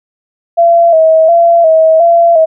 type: tone with vibrato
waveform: sine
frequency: 660 Hz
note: E5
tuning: 2 cents sharp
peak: -3 dBFS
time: 0.57-2.46 s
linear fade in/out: 20 ms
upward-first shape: square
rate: 1.4 Hz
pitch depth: 51 cents each way
effects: none

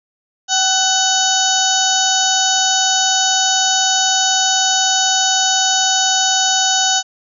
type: harmonic tone with a mistuned harmonic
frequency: 748 Hz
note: F#5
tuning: 19 cents sharp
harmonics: 1 / 2 / 4 / 5 / 6 / 7 / 8 / 9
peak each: -19 / -22 / -20 / -21 / -24 / -25 / -20 / -20 dBFS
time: 0.48-7.03 s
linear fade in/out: 50 ms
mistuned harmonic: 1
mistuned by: +34 cents
effects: none

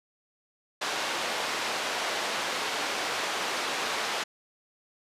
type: band-pass noise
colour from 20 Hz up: pink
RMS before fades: -31 dBFS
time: 0.81-4.24 s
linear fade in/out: 10 ms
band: 540 to 5300 Hz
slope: 12 dB/octave
effects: resampled to 32000 Hz

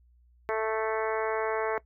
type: harmonic tone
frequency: 220 Hz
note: A3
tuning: in tune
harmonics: 2 / 3 / 4 / 5 / 6 / 7 / 8 / 9 / 10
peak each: -29 / -33 / -35 / -37 / -39 / -40 / -41 / -42 / -43 dBFS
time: 0.49-1.78 s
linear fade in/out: 0 ms
effects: noise-tail reverb RT60 0.1 s tail -19 dB re dry + added 60 Hz sine -58 dBFS peak until 1.85 s

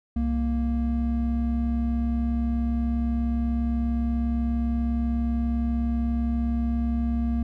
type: tone pair together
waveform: triangle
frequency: 65.41 / 233.1 Hz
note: C2 / A#3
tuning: 0 / 0 cents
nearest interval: octave + minor seventh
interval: 2200 cents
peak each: -23 dBFS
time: 0.16-7.43 s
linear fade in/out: 5 ms
effects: none

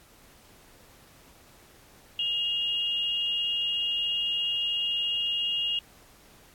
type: tone pair together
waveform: sine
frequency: 2843 / 3297 Hz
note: F7 / G#7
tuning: +30 / -13 cents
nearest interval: minor third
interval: 257 cents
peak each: -26 / -34 dBFS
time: 2.19-5.79 s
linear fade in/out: 2 ms
effects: pink hiss -56 dBFS RMS until 6.54 s + AAC 64 kbps

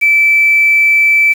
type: tone with quantisation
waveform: sine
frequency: 2320 Hz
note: D7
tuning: 22 cents flat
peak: -6 dBFS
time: 0.01-1.34 s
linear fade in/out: 20 ms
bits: 5
effects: none

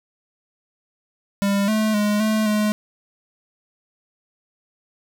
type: tone with pitch steps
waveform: square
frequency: 199.7 / 216.6 / 208.2 / 216.9 / 211.5 Hz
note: G3 / A3 / G#3 / A3 / G#3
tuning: +32 / -27 / +5 / -25 / +32 cents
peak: -18 dBFS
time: 1.42-2.72 s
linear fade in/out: 0 ms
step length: 260 ms
effects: none

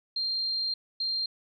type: tone bursts at uneven times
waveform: sine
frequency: 4186 Hz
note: C8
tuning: in tune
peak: -27 dBFS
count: 2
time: 0.16-0.74 / 1-1.26 s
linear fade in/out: 5 ms
effects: none

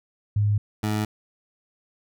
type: tone pair in turn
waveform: sine / 20% pulse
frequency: 103.83 / 106.5 Hz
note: G#2 / G#2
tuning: 0 / +44 cents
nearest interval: unison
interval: 44 cents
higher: second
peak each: -18 dBFS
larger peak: neither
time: 0.36-0.58 / 0.83-1.05 s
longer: neither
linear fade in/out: 5 ms
effects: none

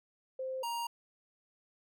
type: tone pair in turn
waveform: sine / square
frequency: 522 / 938.2 Hz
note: C5 / A#5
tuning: -4 / +11 cents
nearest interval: minor seventh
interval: 1015 cents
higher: second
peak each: -35 / -35 dBFS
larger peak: neither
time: 0.39-0.63 / 0.63-0.87 s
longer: neither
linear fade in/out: 5 ms
effects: none

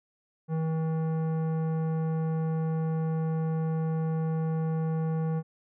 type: tone with tanh clipping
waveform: sine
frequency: 160.3 Hz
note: E3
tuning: 48 cents flat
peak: -28 dBFS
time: 0.48-5.43 s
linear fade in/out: 50 ms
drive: 14 dB
effects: none

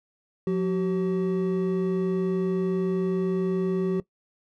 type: tone pair together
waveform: triangle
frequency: 179.34 / 380 Hz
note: F3 / F#4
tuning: +46 / +46 cents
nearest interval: octave + minor second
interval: 1300 cents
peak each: -23 dBFS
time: 0.47-4 s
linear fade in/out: 2 ms
effects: noise-tail reverb RT60 0.1 s tail -19 dB re dry

